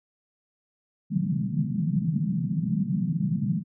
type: band-pass noise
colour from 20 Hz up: white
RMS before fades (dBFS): -26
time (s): 1.1-3.64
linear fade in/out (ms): 50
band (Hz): 140 to 200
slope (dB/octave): 48
effects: none